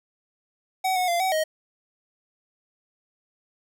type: tone with pitch steps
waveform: square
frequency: 754 / 731 / 690 / 756 / 627 Hz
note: F#5 / F#5 / F5 / F#5 / D#5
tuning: +32 / -21 / -21 / +37 / +13 cents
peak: -22 dBFS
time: 0.84-1.44 s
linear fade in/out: 10 ms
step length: 120 ms
effects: none